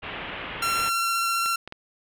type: low-pass noise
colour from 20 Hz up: white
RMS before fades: -35 dBFS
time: 0.02-0.9 s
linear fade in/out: 20 ms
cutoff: 3100 Hz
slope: 48 dB/octave
type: tone with vibrato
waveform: sawtooth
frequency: 1363 Hz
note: F6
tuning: 43 cents flat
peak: -19 dBFS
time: 0.62-1.56 s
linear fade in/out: 5 ms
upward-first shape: triangle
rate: 15 Hz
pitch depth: 11 cents each way
type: clicks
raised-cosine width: 0.3 ms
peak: -21 dBFS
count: 4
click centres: 0.8 / 1.46 / 1.676 / 1.724 s
effects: none